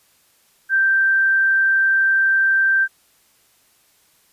sine tone, 1568 Hz, G6, in tune, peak -13 dBFS, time 0.69-2.88 s, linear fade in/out 50 ms, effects white hiss -58 dBFS RMS until 4.32 s + resampled to 32000 Hz

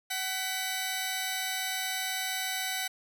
10% pulse tone pair together, 754.3 / 1982 Hz, F#5 / B6, +33 / +6 cents, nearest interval octave + perfect fourth, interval 1673 cents, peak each -25 dBFS, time 0.1-2.88 s, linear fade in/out 10 ms, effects none

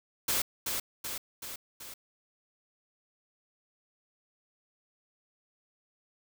white noise with echo, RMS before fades -29 dBFS, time 0.28-0.42 s, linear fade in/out 5 ms, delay 380 ms, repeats 4, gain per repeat -4 dB, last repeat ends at 1.94 s, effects none

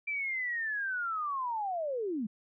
sine linear sweep, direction down, 2353 to 195.4 Hz, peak -31 dBFS, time 0.07-2.27 s, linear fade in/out 10 ms, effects none

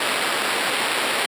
blue noise with sample-and-hold, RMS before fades -22 dBFS, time 0-1.26 s, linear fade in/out 5 ms, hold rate 6300 Hz, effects high-pass 300 Hz 12 dB/octave + resampled to 32000 Hz

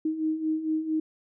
sine beating tone pair, 311.1 / 315.5 Hz, D#4 / D#4, 0 / +24 cents, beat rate 4.4 Hz, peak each -32 / -26 dBFS, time 0.05-1 s, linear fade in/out 5 ms, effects none

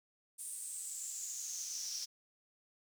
brown noise with high-pass filter sweep, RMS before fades -43 dBFS, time 0.38-2.06 s, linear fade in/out 20 ms, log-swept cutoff 9200 to 5400 Hz, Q 7.5, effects none

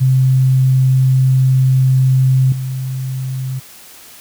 sine tone with level steps, 130.81 Hz, C3, in tune, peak -8 / -18 dBFS, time 0-3.6 s, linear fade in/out 20 ms, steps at 2.52 s, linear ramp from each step 2 ms, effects white hiss -39 dBFS RMS until 4.2 s + high-pass 60 Hz 12 dB/octave

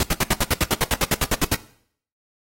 pink noise bursts, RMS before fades -19 dBFS, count 16, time 0-1.547 s, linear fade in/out 2 ms, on 32 ms, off 69 ms, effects noise-tail reverb RT60 0.6 s tail -18 dB re dry + AAC 48 kbps

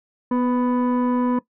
sine tone with frequency modulation, 246.9 Hz, B3, in tune, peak -16 dBFS, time 0.31-1.39 s, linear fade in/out 5 ms, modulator 745 Hz, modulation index 0.66, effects noise-tail reverb RT60 0.1 s tail -18 dB re dry + tanh soft clip ceiling -14 dBFS

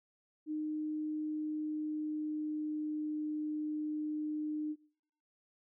sine tone with pitch glide, 306.6 to 304 Hz, D#4 to D#4, -25 to -40 cents, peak -34 dBFS, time 0.46-4.76 s, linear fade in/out 50 ms, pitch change -15 cents, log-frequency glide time 1.23-3.22 s, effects noise-tail reverb RT60 0.8 s tail -26 dB re dry

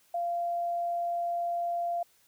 sine tone, 691 Hz, F5, 19 cents flat, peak -28 dBFS, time 0.14-2.03 s, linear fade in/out 5 ms, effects white hiss -65 dBFS RMS until 2.27 s

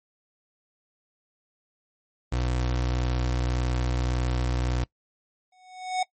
30% pulse tone, 61.74 Hz, B1, in tune, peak -21 dBFS, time 2.32-4.84 s, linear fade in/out 5 ms
square tone with exponential growth, 740 Hz, F#5, in tune, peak -21 dBFS, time 5.52-6.03 s, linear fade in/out 5 ms, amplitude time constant 110 ms
effects noise-tail reverb RT60 0.1 s tail -23 dB re dry + MP3 32 kbps

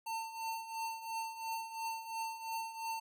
square tone with tremolo, 901 Hz, A5, 41 cents sharp, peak -36 dBFS, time 0.06-3 s, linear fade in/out 10 ms, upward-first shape triangle, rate 2.9 Hz, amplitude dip 75%, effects none

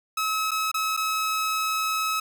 sawtooth tone with dropouts, 1287 Hz, E6, 42 cents flat, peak -20 dBFS, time 0.17-2.2 s, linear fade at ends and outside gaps 5 ms, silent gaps 0.509-0.515 / 0.716-0.742 / 0.967-0.973 s, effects none

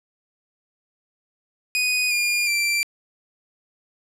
sawtooth tone with pitch steps, 2486 / 2418 / 2352 Hz, D#7 / D7 / D7, -2 / +50 / +2 cents, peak -16 dBFS, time 1.75-2.83 s, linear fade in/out 0 ms, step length 360 ms, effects low-pass 12000 Hz 12 dB/octave

